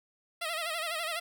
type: tone with vibrato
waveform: 10% pulse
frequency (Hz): 655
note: E5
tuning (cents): -11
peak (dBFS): -24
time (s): 0.41-1.2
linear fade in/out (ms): 10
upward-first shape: sine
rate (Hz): 12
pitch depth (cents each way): 98
effects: none